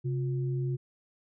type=tone pair together; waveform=sine; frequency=133.2 / 355.6 Hz; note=C3 / F4; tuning=+31 / +31 cents; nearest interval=octave + perfect fourth; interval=1700 cents; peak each=-28 / -38 dBFS; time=0.04-0.77 s; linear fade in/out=20 ms; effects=none